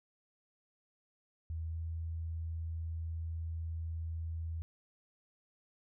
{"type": "tone with pitch glide", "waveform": "sine", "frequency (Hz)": [81, 81.85], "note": ["E2", "E2"], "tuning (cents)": [-30, -12], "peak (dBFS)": -36, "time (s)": [1.5, 4.62], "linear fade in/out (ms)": 0, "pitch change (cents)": 18, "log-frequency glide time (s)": [1.7, 1.76], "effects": []}